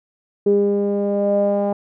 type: tone with low-pass filter sweep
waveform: sawtooth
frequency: 202.1 Hz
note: G#3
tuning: 47 cents flat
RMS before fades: -18 dBFS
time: 0.46-1.73 s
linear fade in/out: 5 ms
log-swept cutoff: 410 to 710 Hz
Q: 7.3
effects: none